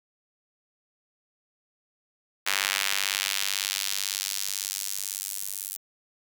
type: tone with high-pass filter sweep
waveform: sawtooth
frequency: 98 Hz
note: G2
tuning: in tune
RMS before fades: -30 dBFS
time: 2.46-5.77 s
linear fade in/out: 10 ms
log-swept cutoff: 1900 to 10000 Hz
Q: 0.97
effects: none